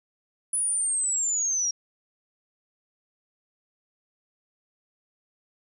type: linear sweep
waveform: sine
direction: down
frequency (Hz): 9990 to 5588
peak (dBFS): -23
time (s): 0.53-1.71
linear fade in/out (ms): 5
effects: none